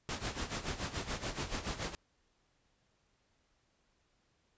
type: noise with tremolo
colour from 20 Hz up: pink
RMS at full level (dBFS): -36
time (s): 0.09-1.95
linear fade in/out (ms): 0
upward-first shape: sine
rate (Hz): 7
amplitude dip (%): 75
effects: pink hiss -75 dBFS RMS until 4.57 s + resampled to 16000 Hz